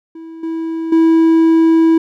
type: tone with level steps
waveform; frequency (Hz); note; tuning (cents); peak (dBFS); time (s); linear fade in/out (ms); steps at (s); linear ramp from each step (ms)
triangle; 326.2; E4; -18; -27 / -16 / -5; 0.15-1.98; 5; 0.43 / 0.92; 5
effects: none